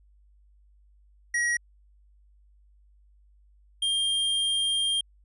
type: tone pair in turn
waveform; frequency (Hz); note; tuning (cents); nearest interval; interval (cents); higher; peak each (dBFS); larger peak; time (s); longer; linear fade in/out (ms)
square; 1904 / 3202; A#6 / G7; +36 / +36; major sixth; 900; second; -24; neither; 1.34-1.57 / 3.82-5.01; second; 5
effects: added 50 Hz sine -56 dBFS peak until 5.24 s + resampled to 24000 Hz